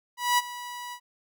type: tone with ADSR envelope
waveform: sawtooth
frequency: 976 Hz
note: B5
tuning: 21 cents flat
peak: -15 dBFS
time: 0.17-1 s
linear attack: 210 ms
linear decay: 29 ms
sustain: -17 dB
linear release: 72 ms
effects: none